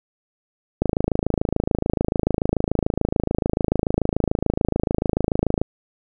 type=click train; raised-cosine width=2 ms; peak=-5 dBFS; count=130; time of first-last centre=0.82-5.616 s; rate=26.9 Hz; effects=none